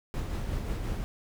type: noise with tremolo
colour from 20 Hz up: brown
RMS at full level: -31 dBFS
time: 0.14-1.04 s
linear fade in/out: 0 ms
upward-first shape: sine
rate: 5.6 Hz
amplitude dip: 35%
effects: none